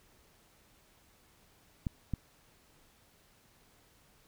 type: clicks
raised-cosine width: 5 ms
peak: -20 dBFS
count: 2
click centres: 1.868 / 2.137 s
effects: pink hiss -65 dBFS RMS until 4.27 s